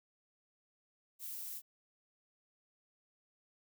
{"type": "noise", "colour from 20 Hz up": "violet", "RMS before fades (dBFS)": -44, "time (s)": [1.19, 1.62], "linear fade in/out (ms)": 50, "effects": []}